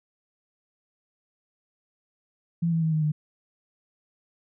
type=tone with pitch steps; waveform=sine; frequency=168.4 / 164.08 / 159.87 / 155.77 / 151.77 Hz; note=E3 / E3 / D#3 / D#3 / D#3; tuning=+37 / -8 / +47 / +2 / -43 cents; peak=-21 dBFS; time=2.62-3.12 s; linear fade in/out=10 ms; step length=100 ms; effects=none